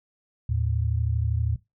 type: tone pair together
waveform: sine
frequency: 79 / 111.6 Hz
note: D#2 / A2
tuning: +27 / +25 cents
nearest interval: tritone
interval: 598 cents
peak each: -25 dBFS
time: 0.49-1.56 s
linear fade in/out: 5 ms
effects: noise-tail reverb RT60 0.2 s tail -19 dB re dry